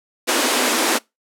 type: high-pass noise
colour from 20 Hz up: pink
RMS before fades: -18 dBFS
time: 0.27-0.99 s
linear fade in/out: 20 ms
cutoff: 230 Hz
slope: 96 dB/octave
effects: noise-tail reverb RT60 0.2 s tail -24 dB re dry + low-pass 12000 Hz 12 dB/octave